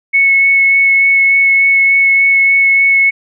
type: tone with vibrato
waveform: sine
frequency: 2201 Hz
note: C#7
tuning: 13 cents flat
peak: -6 dBFS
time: 0.13-3.11 s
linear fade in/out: 20 ms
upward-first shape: sine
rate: 3.4 Hz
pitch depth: 8 cents each way
effects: none